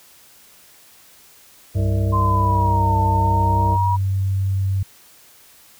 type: harmonic tone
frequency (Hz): 65.1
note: C2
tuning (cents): -8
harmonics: 1 / 3 / 5 / 7 / 9 / 10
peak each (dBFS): -24 / -29 / -31 / -32 / -34 / -34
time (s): 1.74-3.78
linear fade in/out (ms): 50
type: tone with pitch glide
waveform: sine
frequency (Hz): 98 to 96.65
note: G2 to G2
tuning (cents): 0 to -24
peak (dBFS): -17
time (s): 1.75-4.83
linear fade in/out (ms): 5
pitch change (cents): -24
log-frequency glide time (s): 2.11-3.2
type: linear two-way sweep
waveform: sine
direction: down then up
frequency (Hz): 1046.5 to 893 to 963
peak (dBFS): -18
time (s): 2.12-3.97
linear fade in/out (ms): 20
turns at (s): 3.01
effects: white hiss -49 dBFS RMS until 5.79 s